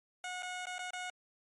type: tone with dropouts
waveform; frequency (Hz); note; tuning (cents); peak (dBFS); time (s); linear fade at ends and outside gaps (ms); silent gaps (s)
15% pulse; 728; F#5; -28; -32; 0.24-1.1; 2; 0.424-0.43 / 0.656-0.668 / 0.783-0.791 / 0.906-0.933
effects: MP3 48 kbps